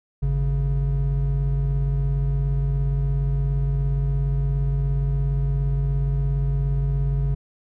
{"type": "tone pair together", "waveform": "triangle", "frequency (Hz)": [51.91, 138.59], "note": ["G#1", "C#3"], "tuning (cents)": [0, 0], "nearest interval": "octave + perfect fourth", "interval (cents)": 1700, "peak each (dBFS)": -20, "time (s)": [0.22, 7.35], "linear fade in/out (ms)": 10, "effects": []}